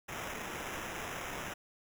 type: noise with sample-and-hold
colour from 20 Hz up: white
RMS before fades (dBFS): -41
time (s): 0.08-1.54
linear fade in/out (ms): 10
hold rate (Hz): 4410
effects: none